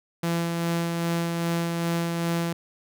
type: tone with tremolo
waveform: sawtooth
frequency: 168.9 Hz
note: E3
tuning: 42 cents sharp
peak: -19 dBFS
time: 0.23-2.53 s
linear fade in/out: 5 ms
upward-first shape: sine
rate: 2.5 Hz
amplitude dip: 30%
effects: none